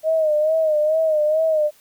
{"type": "tone with vibrato", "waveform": "sine", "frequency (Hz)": 622.3, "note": "D#5", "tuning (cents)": 0, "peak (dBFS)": -15, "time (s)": [0.03, 1.71], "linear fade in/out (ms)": 50, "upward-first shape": "sine", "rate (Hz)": 2.3, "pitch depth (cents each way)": 64, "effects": ["white hiss -54 dBFS RMS until 1.8 s"]}